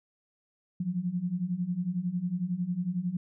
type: beating tone pair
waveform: sine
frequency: 171.5 / 182.5 Hz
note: F3 / F#3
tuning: -31 / -24 cents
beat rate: 11 Hz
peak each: -33 / -30 dBFS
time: 0.8-3.17 s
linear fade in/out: 5 ms
effects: none